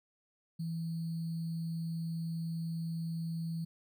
sine tone with sample-and-hold, 164.8 Hz, E3, in tune, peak -34 dBFS, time 0.59-3.65 s, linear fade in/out 10 ms, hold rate 4410 Hz, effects none

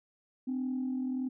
sine tone pair together, 256.7 / 298 Hz, C4 / D4, -33 / +25 cents, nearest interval minor third, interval 258 cents, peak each -30 / -40 dBFS, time 0.47-1.29 s, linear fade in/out 10 ms, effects tanh soft clip ceiling -26 dBFS

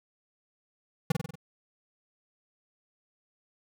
square tone with echo, 160.9 Hz, E3, 42 cents flat, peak -22 dBFS, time 1.1-1.12 s, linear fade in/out 5 ms, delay 47 ms, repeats 5, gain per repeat -4 dB, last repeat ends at 1.355 s, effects none

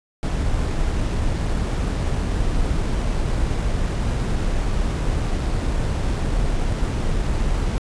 brown noise with sample-and-hold, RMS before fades -21 dBFS, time 0.23-7.78 s, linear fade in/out 0 ms, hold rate 8820 Hz, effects resampled to 22050 Hz

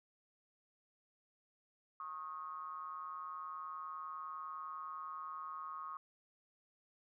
triangle ring-modulated tone, 80.1 Hz, E2, 49 cents flat, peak -38 dBFS, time 2-5.97 s, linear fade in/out 0 ms, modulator 1170 Hz, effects none

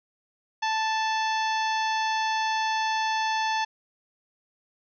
harmonic tone with a mistuned harmonic, 880 Hz, A5, in tune, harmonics 1 / 2 / 3 / 4 / 5 / 6 / 7, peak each -25 / -31 / -35 / -37 / -39 / -41 / -42 dBFS, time 0.62-3.65 s, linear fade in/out 10 ms, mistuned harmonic 4, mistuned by -31 cents, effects none

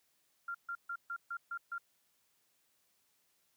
sine tone bursts, 1388 Hz, F6, 11 cents flat, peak -37 dBFS, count 7, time 0.48-1.782 s, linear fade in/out 5 ms, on 66 ms, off 140 ms, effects white hiss -75 dBFS RMS until 3.56 s + high-pass 60 Hz 12 dB/octave

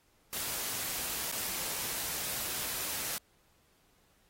white noise with dropouts, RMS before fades -36 dBFS, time 0.33-3.18 s, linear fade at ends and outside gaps 0 ms, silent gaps 1.316-1.324 s, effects pink hiss -69 dBFS RMS until 4.29 s + AAC 48 kbps

